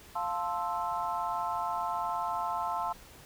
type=chord; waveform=sine; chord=F major seventh; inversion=none; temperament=equal; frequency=698.5 / 880 / 1046.5 / 1318.5 Hz; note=F5 / A5 / C6 / E6; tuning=0 / 0 / 0 / 0 cents; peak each=-36 / -34 / -35 / -38 dBFS; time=0.15-2.93 s; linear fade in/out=10 ms; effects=pink hiss -53 dBFS RMS until 3.25 s